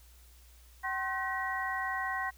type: harmonic tone with a mistuned harmonic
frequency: 381.6 Hz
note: G4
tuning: 47 cents flat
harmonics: 2 / 3 / 4 / 5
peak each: -37 / -37 / -40 / -35 dBFS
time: 0.83-2.31 s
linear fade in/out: 20 ms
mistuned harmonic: 3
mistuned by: -120 cents
effects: added 60 Hz sine -55 dBFS peak until 2.37 s + white hiss -62 dBFS RMS until 2.37 s